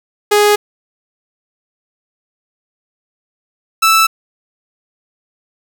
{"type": "tone pair in turn", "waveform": "sawtooth", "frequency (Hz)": [415.3, 1318.5], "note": ["G#4", "E6"], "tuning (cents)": [0, 0], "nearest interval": "octave + minor sixth", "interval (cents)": 2000, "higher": "second", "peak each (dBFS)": -4, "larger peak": "neither", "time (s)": [[0.31, 0.56], [3.82, 4.07]], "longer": "neither", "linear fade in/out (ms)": 10, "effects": []}